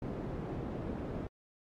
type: low-pass noise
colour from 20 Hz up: white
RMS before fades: -39 dBFS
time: 0.02-1.27 s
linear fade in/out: 2 ms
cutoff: 350 Hz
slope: 12 dB/octave
effects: AAC 48 kbps